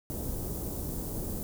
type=band-stop noise; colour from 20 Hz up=pink; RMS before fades=-35 dBFS; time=0.1-1.43 s; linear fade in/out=0 ms; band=440 to 12000 Hz; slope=12 dB/octave; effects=none